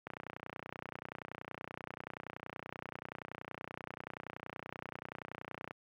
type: click train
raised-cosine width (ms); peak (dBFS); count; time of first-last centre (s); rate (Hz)
0.5; -26; 173; 0.07-5.709; 30.5
effects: high-pass 100 Hz 12 dB/octave + 11-bit